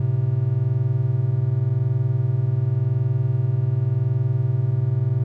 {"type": "tone pair together", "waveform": "triangle", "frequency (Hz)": [109.6, 130.49], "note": ["A2", "C3"], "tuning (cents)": [-6, -4], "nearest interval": "minor third", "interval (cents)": 302, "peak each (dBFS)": [-20, -18], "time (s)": [0, 5.24], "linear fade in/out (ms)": 5, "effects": []}